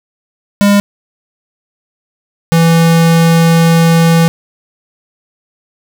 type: tone pair in turn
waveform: square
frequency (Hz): 202.5 / 165.85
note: G#3 / E3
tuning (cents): -43 / +11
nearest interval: minor third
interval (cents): 346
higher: first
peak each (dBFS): -6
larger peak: neither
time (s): 0.61-0.8 / 2.52-4.28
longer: second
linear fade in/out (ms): 0
effects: none